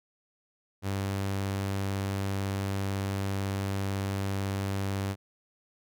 sawtooth tone, 98 Hz, G2, in tune, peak -25 dBFS, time 0.82-5.16 s, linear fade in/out 50 ms, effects none

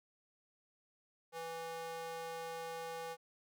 square tone with high-pass filter, 164.81 Hz, E3, in tune, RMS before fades -44 dBFS, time 1.32-3.17 s, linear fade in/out 50 ms, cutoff 620 Hz, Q 3.2, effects none

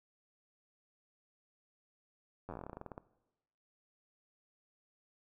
slowing click train, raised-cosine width 1 ms, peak -30 dBFS, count 18, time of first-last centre 2.49-2.979 s, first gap 10 ms, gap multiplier 1.12, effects noise-tail reverb RT60 1.0 s tail -19 dB re dry

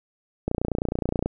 click train, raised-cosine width 2 ms, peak -11 dBFS, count 24, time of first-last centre 0.48-1.26 s, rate 29.5 Hz, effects none

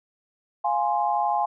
sine chord, F minor, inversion none, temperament equal, 698.5 / 830.6 / 1046.5 Hz, F5 / Ab5 / C6, 0 / 0 / 0 cents, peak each -26 / -23 / -28 dBFS, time 0.64-1.46 s, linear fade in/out 10 ms, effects none

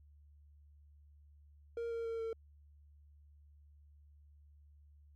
triangle tone with pitch steps, 466.2 / 461.4 / 456.6 / 451.9 Hz, A#4 / A#4 / A#4 / A4, 0 / -18 / -36 / +46 cents, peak -35 dBFS, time 1.77-2.33 s, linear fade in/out 2 ms, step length 140 ms, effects added 73 Hz sine -59 dBFS peak until 5.15 s

